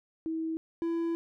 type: tone pair in turn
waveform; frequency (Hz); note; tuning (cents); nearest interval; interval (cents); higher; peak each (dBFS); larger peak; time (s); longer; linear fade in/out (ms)
sine / triangle; 322.7 / 334.1; E4 / E4; -37 / +23; minor second; 60; second; -30 / -26; second; 0.26-0.57 / 0.82-1.15; second; 0
effects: none